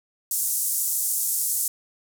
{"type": "band-pass noise", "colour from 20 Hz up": "white", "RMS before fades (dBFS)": -25, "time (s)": [0.31, 1.68], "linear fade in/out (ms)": 2, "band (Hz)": [7100, 14000], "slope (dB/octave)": 24, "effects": []}